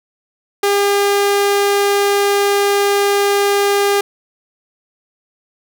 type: tone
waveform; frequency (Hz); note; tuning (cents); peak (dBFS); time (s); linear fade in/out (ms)
sawtooth; 403.1; G4; +48; -8; 0.63-4.01; 5
effects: none